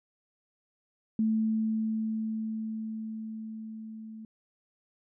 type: tone with level ramp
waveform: sine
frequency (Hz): 220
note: A3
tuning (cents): 0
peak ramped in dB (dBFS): -23 to -41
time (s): 1.19-4.25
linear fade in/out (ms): 2
effects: none